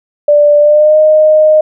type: tone with pitch glide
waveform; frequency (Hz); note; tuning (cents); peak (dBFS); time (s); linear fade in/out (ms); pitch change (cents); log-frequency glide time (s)
sine; 588 to 617.6; D5 to D#5; +2 to -13; -3; 0.28-1.61; 5; +85; 0.59-0.98
effects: none